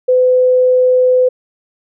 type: tone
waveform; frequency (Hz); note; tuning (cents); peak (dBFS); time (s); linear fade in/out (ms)
sine; 506; B4; +42; -7; 0.08-1.29; 10
effects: none